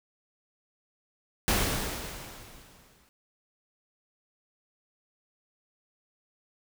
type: noise with exponential decay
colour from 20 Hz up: pink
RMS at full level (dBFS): -24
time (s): 1.48-3.09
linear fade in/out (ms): 0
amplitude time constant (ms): 350
effects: none